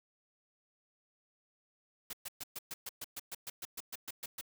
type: noise bursts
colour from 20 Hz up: white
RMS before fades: -42 dBFS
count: 16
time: 2.1-4.412 s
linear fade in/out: 5 ms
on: 32 ms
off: 120 ms
effects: none